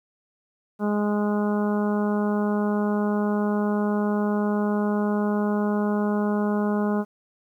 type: harmonic tone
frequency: 207.7 Hz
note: G#3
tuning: in tune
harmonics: 1 / 2 / 3 / 4 / 5 / 6 / 7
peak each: -22 / -28 / -32 / -34 / -36 / -38 / -39 dBFS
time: 0.79-7.05 s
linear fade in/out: 50 ms
effects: 10-bit